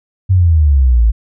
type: exponential sweep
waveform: sine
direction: down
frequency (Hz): 96.9 to 53.2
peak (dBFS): -6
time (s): 0.29-1.12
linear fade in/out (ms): 20
effects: none